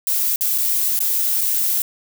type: noise with dropouts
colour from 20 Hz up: violet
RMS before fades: -19 dBFS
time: 0.07-1.82 s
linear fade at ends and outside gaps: 1 ms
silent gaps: 0.36-0.409 / 0.579-0.583 / 0.991-1.004 / 1.41-1.414 s
effects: none